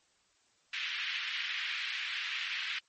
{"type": "band-pass noise", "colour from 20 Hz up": "white", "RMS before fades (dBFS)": -37, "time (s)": [0.73, 2.79], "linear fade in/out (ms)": 5, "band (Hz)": [1700, 3200], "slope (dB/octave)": 24, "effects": ["white hiss -70 dBFS RMS until 2.88 s", "MP3 32 kbps"]}